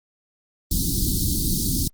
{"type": "band-stop noise", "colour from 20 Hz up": "pink", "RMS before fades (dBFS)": -22, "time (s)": [0.71, 1.88], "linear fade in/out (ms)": 5, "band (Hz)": [330, 4000], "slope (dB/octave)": 48, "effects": ["Opus 32 kbps"]}